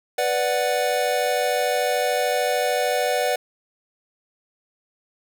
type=chord; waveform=square; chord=B minor; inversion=none; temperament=equal; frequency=493.9 / 587.3 / 740 Hz; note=B4 / D5 / F#5; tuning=0 / 0 / 0 cents; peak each=-25 dBFS; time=0.18-3.36 s; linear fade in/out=5 ms; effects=none

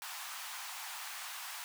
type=high-pass noise; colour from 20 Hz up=pink; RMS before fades=-44 dBFS; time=0.02-1.64 s; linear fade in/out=0 ms; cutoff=780 Hz; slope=48 dB/octave; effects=none

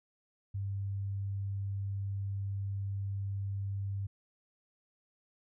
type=tone; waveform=sine; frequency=98.8 Hz; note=G2; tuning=14 cents sharp; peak=-33 dBFS; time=0.54-4.07 s; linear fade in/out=10 ms; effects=none

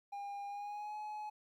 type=tone with pitch glide; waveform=triangle; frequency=806 to 847 Hz; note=G5 to G#5; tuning=+48 to +34 cents; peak=-39 dBFS; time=0.12-1.3 s; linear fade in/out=10 ms; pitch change=+86 cents; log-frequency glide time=0.47-0.96 s; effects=13-bit

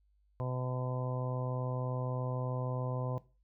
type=harmonic tone; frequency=126.9 Hz; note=B2; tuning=47 cents sharp; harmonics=1 / 2 / 3 / 4 / 5 / 6 / 7 / 8; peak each=-34 / -46 / -47 / -42 / -45 / -52 / -49 / -46 dBFS; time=0.4-3.18 s; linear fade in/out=0 ms; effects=noise-tail reverb RT60 0.3 s tail -17 dB re dry + added 50 Hz sine -67 dBFS peak until 3.43 s

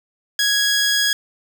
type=tone; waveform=15% pulse; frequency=1661.2 Hz; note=G#6; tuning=in tune; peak=-9 dBFS; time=0.39-1.13 s; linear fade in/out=2 ms; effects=none

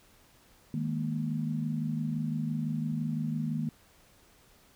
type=chord; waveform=sine; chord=D# suspended fourth; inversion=none; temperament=just; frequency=155.56 / 207.4 / 233.3 Hz; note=D#3 / G#3 / A#3; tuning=0 / -2 / +2 cents; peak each=-32 / -37 / -33 dBFS; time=0.74-3.69 s; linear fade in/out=2 ms; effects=pink hiss -61 dBFS RMS until 4.75 s

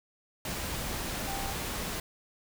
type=tone in noise; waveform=sine; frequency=788 Hz; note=G5; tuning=9 cents sharp; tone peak=-38 dBFS; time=1.27-1.53 s; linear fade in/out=2 ms; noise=pink; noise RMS=-35 dBFS; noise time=0.45-2 s; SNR=-6 dB; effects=none

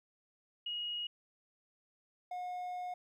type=tone pair in turn; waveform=sine / triangle; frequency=2887 / 721.8 Hz; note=F#7 / F#5; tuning=-43 / -43 cents; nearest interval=2 octaves; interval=2400 cents; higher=first; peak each=-36 / -36 dBFS; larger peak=neither; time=0.66-1.07 / 2.31-2.94 s; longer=second; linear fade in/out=5 ms; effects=13-bit

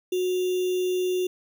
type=tone with sample-and-hold; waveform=sine; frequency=365.7 Hz; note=F#4; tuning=20 cents flat; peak=-22 dBFS; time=0.12-1.27 s; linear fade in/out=5 ms; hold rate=3150 Hz; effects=none

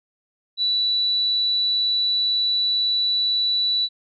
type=tone; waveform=sine; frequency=3951 Hz; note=B7; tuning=in tune; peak=-18 dBFS; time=0.57-3.89 s; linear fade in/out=50 ms; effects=none

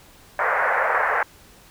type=band-pass noise; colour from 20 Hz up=white; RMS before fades=-21 dBFS; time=0.39-1.23 s; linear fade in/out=2 ms; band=480 to 1900 Hz; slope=48 dB/octave; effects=pink hiss -50 dBFS RMS until 1.7 s

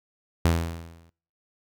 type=tone with exponential decay; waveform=sawtooth; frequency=83.4 Hz; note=E2; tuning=21 cents sharp; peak=-13 dBFS; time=0.45-1.1 s; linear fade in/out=0 ms; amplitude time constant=140 ms; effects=noise-tail reverb RT60 0.6 s tail -26 dB re dry

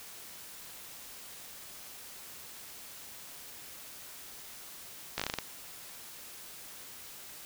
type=slowing click train; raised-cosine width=0.2 ms; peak=-14 dBFS; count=8; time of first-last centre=5.18-5.387 s; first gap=16 ms; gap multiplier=1.2; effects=white hiss -48 dBFS RMS until 7.45 s

